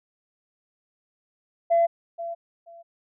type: tone with echo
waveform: sine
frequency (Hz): 677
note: E5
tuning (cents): +46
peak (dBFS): -15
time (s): 1.7-1.87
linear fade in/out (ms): 20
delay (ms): 480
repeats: 2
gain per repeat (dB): -14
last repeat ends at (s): 2.83
effects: tanh soft clip ceiling -13 dBFS